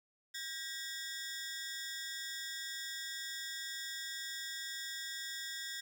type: ring-modulated tone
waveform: 15% pulse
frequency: 1760 Hz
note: A6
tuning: in tune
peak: -31 dBFS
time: 0.34-5.81 s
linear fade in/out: 10 ms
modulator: 151 Hz
effects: none